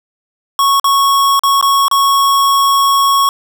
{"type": "tone with dropouts", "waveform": "square", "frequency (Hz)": 1105, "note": "C#6", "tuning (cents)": -6, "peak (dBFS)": -9, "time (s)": [0.59, 3.29], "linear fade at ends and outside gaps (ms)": 1, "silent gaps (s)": [[0.798, 0.843], [1.394, 1.435], [1.612, 1.626], [1.882, 1.913]], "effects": []}